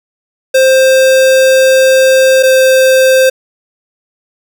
square tone pair in turn, 525 / 522.9 Hz, C5 / C5, +6 / -1 cents, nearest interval unison, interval 7 cents, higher first, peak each -5 dBFS, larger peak neither, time 0.54-2.43 / 2.43-3.3 s, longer first, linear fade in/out 10 ms, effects none

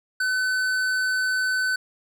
sine tone with tanh clipping, 1513 Hz, F#6, 38 cents sharp, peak -23 dBFS, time 0.2-1.76 s, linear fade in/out 5 ms, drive 14 dB, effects none

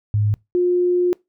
sine tone pair in turn, 104.7 / 356.4 Hz, G#2 / F4, +15 / +35 cents, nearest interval octave + major sixth, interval 2120 cents, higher second, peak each -15 / -14 dBFS, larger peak second, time 0.14-0.34 / 0.55-1.13 s, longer second, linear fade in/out 0 ms, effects noise-tail reverb RT60 0.2 s tail -24 dB re dry

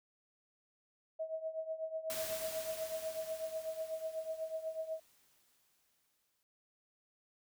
sine tone with tremolo, 640 Hz, D#5, 49 cents sharp, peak -34 dBFS, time 1.19-5 s, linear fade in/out 10 ms, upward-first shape triangle, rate 8.1 Hz, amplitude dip 85%
white noise with exponential decay, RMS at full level -41 dBFS, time 2.1-6.43 s, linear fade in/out 0 ms, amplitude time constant 940 ms
effects none

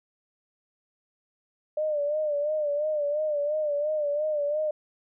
sine tone with vibrato, 597 Hz, D5, 28 cents sharp, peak -24 dBFS, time 1.77-4.71 s, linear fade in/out 5 ms, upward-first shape sine, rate 2.9 Hz, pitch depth 67 cents each way, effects none

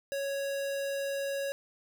square tone, 554.4 Hz, C#5, in tune, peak -32 dBFS, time 0.12-1.52 s, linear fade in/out 0 ms, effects none

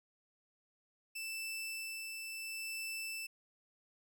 sawtooth tone with tremolo, 2649 Hz, E7, 8 cents sharp, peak -36 dBFS, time 1.15-3.27 s, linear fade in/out 10 ms, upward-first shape sine, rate 0.72 Hz, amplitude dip 30%, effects none

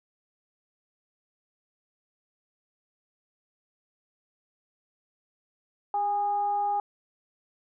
sine tone with frequency modulation, 818 Hz, G#5, 26 cents flat, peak -24 dBFS, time 5.94-6.8 s, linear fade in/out 2 ms, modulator 416 Hz, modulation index 0.28, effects none

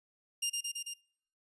15% pulse tone with echo, 2808 Hz, F7, 9 cents sharp, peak -23 dBFS, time 0.42-0.5 s, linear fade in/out 10 ms, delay 110 ms, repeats 4, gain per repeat -2 dB, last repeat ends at 0.94 s, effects noise-tail reverb RT60 0.6 s tail -24 dB re dry + resampled to 24000 Hz

